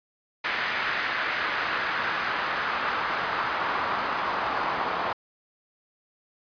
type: noise with band-pass filter sweep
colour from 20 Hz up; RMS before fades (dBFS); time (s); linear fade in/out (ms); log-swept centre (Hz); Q
pink; -28; 0.44-5.13; 5; 1800 to 1000; 1.8
effects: resampled to 11025 Hz